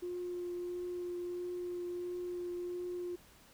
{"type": "tone with vibrato", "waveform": "sine", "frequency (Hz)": 354.5, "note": "F4", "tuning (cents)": 26, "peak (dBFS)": -36, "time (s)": [0.02, 3.16], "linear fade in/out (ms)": 10, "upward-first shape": "triangle", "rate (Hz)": 1.5, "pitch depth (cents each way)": 12, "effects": ["tanh soft clip ceiling -32 dBFS", "pink hiss -61 dBFS RMS until 3.53 s"]}